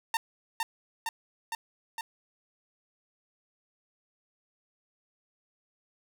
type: tone with echo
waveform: sawtooth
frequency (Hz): 910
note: A#5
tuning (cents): -42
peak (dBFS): -22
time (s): 0.14-0.17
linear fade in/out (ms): 2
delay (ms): 460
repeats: 4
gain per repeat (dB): -2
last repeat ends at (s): 2.01
effects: none